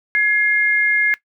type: tone pair together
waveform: sine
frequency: 1685.8 / 2124 Hz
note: G#6 / C7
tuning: +25 / +25 cents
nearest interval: major third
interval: 400 cents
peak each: -16 dBFS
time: 0.15-1.14 s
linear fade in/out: 0 ms
effects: noise-tail reverb RT60 0.1 s tail -18 dB re dry